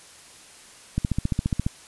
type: click train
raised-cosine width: 5 ms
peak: -10 dBFS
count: 11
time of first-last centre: 0.98-1.665 s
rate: 14.6 Hz
effects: white hiss -48 dBFS RMS until 1.87 s + resampled to 24000 Hz